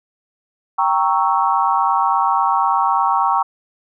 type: chord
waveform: sine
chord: G diminished seventh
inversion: none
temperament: equal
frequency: 784 / 932.3 / 1108.7 / 1318.5 Hz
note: G5 / Bb5 / Db6 / Fb6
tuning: 0 / 0 / 0 / 0 cents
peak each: -19 / -18 / -18 / -23 dBFS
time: 0.78-3.43 s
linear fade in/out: 10 ms
effects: none